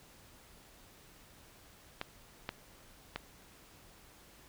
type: clicks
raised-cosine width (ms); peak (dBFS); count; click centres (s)
0.3; -20; 3; 2.014 / 2.491 / 3.16
effects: pink hiss -59 dBFS RMS until 4.48 s